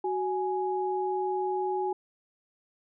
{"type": "tone pair together", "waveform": "sine", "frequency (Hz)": [372.9, 834], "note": ["F#4", "G#5"], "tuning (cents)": [14, 7], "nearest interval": "octave + major second", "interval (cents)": 1393, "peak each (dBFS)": [-29, -30], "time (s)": [0.04, 1.93], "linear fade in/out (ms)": 5, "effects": []}